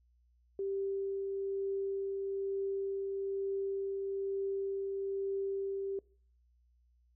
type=tone with tremolo; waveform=sine; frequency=392 Hz; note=G4; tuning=in tune; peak=-32 dBFS; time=0.59-5.99 s; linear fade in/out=2 ms; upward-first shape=triangle; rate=1.1 Hz; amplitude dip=25%; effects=noise-tail reverb RT60 0.5 s tail -24 dB re dry + added 60 Hz sine -66 dBFS peak until 7.15 s